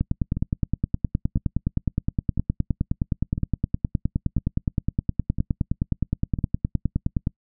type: two click trains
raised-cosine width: 5 ms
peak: -14 / -9 dBFS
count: 7 / 71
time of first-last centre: 0.37-6.388 / 0.01-7.271 s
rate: 0.997 / 9.64 Hz
effects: noise-tail reverb RT60 0.1 s tail -26 dB re dry